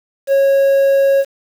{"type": "tone with quantisation", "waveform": "triangle", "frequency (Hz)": 549, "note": "C#5", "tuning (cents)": -17, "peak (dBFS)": -7, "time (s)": [0.27, 1.25], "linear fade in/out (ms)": 50, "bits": 6, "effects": []}